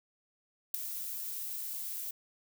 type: noise with ADSR envelope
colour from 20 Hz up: violet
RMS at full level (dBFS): -27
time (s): 0.74-2.11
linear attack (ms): 4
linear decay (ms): 6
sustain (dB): -12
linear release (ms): 5
effects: none